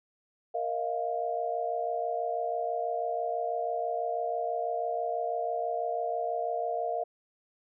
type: chord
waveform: sine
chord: Bb suspended fourth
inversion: none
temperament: equal with one note detuned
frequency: 466.2 / 632.4 / 698.5 Hz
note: Bb4 / Eb5 / F5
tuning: 0 / +28 / 0 cents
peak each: -35 / -34 / -31 dBFS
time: 0.54-7.04 s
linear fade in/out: 10 ms
effects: none